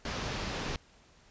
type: low-pass noise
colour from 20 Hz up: pink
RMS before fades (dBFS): -36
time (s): 0.05-0.76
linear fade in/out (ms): 2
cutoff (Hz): 5900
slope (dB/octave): 24
effects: pink hiss -61 dBFS RMS until 1.3 s + resampled to 16000 Hz